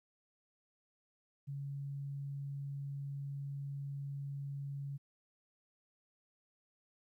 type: tone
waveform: sine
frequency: 140.1 Hz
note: C#3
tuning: 19 cents sharp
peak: -39 dBFS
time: 1.47-4.98 s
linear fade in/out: 20 ms
effects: 13-bit